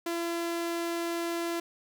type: tone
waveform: sawtooth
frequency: 338.9 Hz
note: E4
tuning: 48 cents sharp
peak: -26 dBFS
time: 0.06-1.6 s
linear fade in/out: 5 ms
effects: none